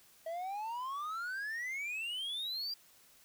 triangle exponential sweep, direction up, 641 to 4811 Hz, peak -35 dBFS, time 0.26-2.74 s, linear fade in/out 5 ms, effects white hiss -63 dBFS RMS until 3.24 s

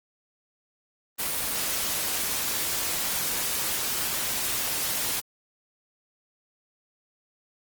white noise, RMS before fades -28 dBFS, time 1.18-5.21 s, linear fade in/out 20 ms, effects Opus 24 kbps

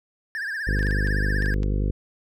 triangle tone with vibrato, 1691 Hz, G#6, 31 cents sharp, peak -25 dBFS, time 0.35-1.54 s, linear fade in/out 0 ms, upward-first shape triangle, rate 16 Hz, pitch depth 150 cents each way
harmonic tone, 50.4 Hz, G1, 49 cents sharp, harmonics 1 / 2 / 3 / 4 / 5 / 6 / 7 / 8 / 9 / 10, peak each -22 / -28 / -32 / -34 / -36 / -38 / -39 / -40 / -41 / -42 dBFS, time 0.67-1.91 s, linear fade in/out 5 ms
clicks, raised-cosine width 0.2 ms, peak -23 dBFS, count 8, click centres 0.792 / 0.829 / 0.869 / 0.91 / 1.073 / 1.423 / 1.459 / 1.632 s
effects none

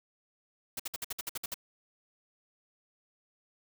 white noise bursts, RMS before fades -36 dBFS, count 10, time 0.77-1.543 s, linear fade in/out 5 ms, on 26 ms, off 57 ms, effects none

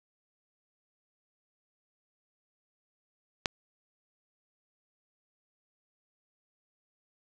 click, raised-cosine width 0.2 ms, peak -9 dBFS, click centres 3.458 s, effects none

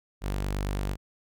sawtooth tone, 49 Hz, G1, in tune, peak -24 dBFS, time 0.21-0.97 s, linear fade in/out 50 ms, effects none

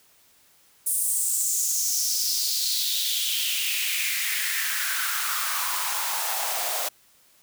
white noise with high-pass filter sweep, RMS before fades -26 dBFS, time 0.86-6.89 s, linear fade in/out 10 ms, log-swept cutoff 9700 to 620 Hz, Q 3.9, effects white hiss -59 dBFS RMS until 7.42 s

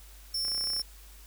40% pulse tone, 5400 Hz, E8, 41 cents sharp, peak -28 dBFS, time 0.34-0.82 s, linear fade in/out 5 ms
clicks, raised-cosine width 0.5 ms, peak -30 dBFS, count 12, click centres 0.45 / 0.482 / 0.518 / 0.548 / 0.579 / 0.61 / 0.64 / 0.672 / 0.702 / 0.734 / 0.765 / 0.796 s
effects added 50 Hz sine -49 dBFS peak until 1.26 s + white hiss -55 dBFS RMS until 1.26 s

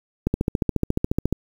click train, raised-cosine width 3 ms, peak -7 dBFS, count 16, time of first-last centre 0.27-1.326 s, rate 14.2 Hz, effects 7-bit

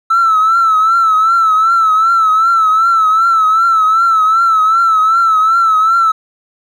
triangle tone with vibrato, 1318.5 Hz, E6, in tune, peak -4 dBFS, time 0.1-6.12 s, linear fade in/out 10 ms, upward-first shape triangle, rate 2.6 Hz, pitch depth 79 cents each way, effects tanh soft clip ceiling -4 dBFS

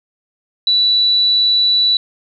sine tone, 3951 Hz, B7, in tune, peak -10 dBFS, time 0.67-1.97 s, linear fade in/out 2 ms, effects none

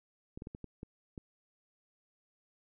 clicks, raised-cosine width 3 ms, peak -30 dBFS, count 7, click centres 0.375 / 0.421 / 0.471 / 0.549 / 0.643 / 0.831 / 1.178 s, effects none

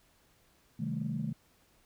sine chord, A half-diminished seventh, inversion first, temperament just, 132 / 158.4 / 198 / 220 Hz, C3 / Eb3 / G3 / A3, +16 / +31 / +18 / 0 cents, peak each -38 / -36 / -39 / -36 dBFS, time 0.79-1.33 s, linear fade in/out 10 ms, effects tanh soft clip ceiling -23 dBFS + pink hiss -67 dBFS RMS until 1.85 s

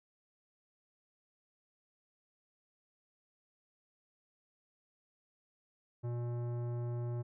sine tone with tanh clipping, 120 Hz, B2, 49 cents flat, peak -37 dBFS, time 6.03-7.23 s, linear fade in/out 20 ms, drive 15 dB, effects none

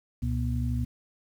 sine tone cluster, 67.7 / 119.8 / 242 Hz, C#2 / A#2 / B3, -40 / +48 / -35 cents, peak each -29 / -29 / -33 dBFS, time 0.22-0.85 s, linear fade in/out 10 ms, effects 9-bit

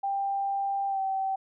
sine tone with pitch glide, 791 to 771.1 Hz, G5 to G5, +15 to -29 cents, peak -26 dBFS, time 0.03-1.36 s, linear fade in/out 10 ms, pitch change -44 cents, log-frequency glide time 0.88-1 s, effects none

